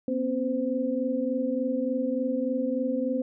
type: tone cluster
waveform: sine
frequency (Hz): 244.1 / 267.5 / 515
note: B3 / C4 / C5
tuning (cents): -20 / +38 / -28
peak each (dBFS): -29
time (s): 0.08-3.22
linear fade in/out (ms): 2
effects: none